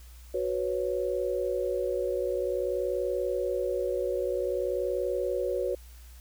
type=chord; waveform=sine; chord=F# suspended fourth; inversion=none; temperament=equal; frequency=370 / 493.9 / 554.4 Hz; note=F#4 / B4 / C#5; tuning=0 / 0 / 0 cents; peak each=-31 dBFS; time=0.34-5.75 s; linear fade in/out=5 ms; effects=added 60 Hz sine -46 dBFS peak until 6.2 s + white hiss -57 dBFS RMS until 6.2 s